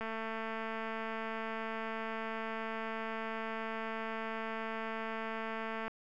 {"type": "click train", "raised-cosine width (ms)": 0.5, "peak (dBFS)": -25, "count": 1310, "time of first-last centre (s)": [0.01, 5.88], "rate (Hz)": 223, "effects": []}